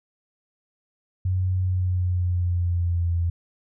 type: tone with pitch glide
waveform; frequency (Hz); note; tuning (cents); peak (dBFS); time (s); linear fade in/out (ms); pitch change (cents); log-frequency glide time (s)
sine; 92.5 to 85.31; F#2 to F2; 0 to -40; -20; 1.25-3.3; 5; -140; 1.61-3.15
effects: none

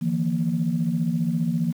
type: chord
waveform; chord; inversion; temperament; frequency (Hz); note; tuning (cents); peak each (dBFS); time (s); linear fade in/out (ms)
sine; Eb suspended second; none; equal with one note detuned; 155.56 / 170.43 / 233.1; Eb3 / F3 / Bb3; 0 / -42 / 0; -27 / -23 / -25; 0.01-1.73; 20
effects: tanh soft clip ceiling -12 dBFS + 8-bit

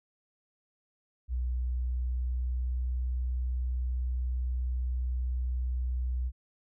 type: tone with pitch glide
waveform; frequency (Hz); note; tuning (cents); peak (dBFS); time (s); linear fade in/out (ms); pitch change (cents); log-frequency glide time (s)
sine; 61.74 to 62.31; B1 to B1; 0 to +16; -28; 1.28-6.32; 50; +16; 1.54-2.92
effects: none

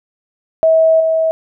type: tone with level steps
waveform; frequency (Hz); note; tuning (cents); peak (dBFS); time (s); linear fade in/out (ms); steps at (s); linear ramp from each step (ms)
sine; 645; E5; -38; -7 / -11; 0.63-1.31; 0; 1; 5
effects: none

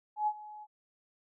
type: tone with ADSR envelope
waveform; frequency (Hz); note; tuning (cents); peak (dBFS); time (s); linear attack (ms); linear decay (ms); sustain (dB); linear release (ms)
sine; 846; G#5; +32; -25; 0.16-0.67; 110; 58; -19; 44
effects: none

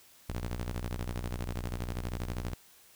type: ring-modulated tone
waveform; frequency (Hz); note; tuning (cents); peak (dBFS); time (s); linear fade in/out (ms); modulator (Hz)
sawtooth; 60.4; B1; -38; -27; 0.29-2.54; 0; 24
effects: white hiss -59 dBFS RMS until 2.95 s

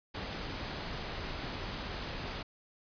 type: noise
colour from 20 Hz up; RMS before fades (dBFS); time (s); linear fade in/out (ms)
pink; -39; 0.14-2.43; 10
effects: resampled to 11025 Hz

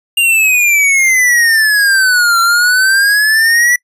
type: exponential two-way sweep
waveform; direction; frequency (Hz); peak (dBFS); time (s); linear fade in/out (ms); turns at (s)
square; down then up; 2816 to 1361 to 1966; -8; 0.17-3.76; 5; 2.4
effects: noise-tail reverb RT60 0.1 s tail -25 dB re dry + resampled to 32000 Hz

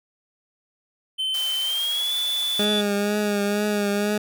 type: tone with pitch glide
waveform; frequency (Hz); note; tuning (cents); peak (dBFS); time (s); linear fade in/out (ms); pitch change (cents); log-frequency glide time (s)
triangle; 3075 to 3472; G7 to A7; -34 to -24; -21; 1.18-2.82; 20; +210; 1.61-2.13
type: high-pass noise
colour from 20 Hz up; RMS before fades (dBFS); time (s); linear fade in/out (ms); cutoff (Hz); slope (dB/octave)
white; -35; 1.34-2.65; 5; 490; 48
type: tone with vibrato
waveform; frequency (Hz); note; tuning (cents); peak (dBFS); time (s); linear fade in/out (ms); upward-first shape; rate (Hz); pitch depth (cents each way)
20% pulse; 206; G#3; -14; -16; 2.59-4.18; 5; triangle; 2.1; 38
effects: none

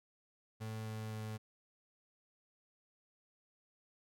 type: tone with pitch steps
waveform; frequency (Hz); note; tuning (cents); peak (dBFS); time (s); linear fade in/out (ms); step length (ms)
35% pulse; 110 / 109.37 / 108.74; A2 / A2 / A2; 0 / -10 / -20; -39; 0.6-1.38; 20; 260
effects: none

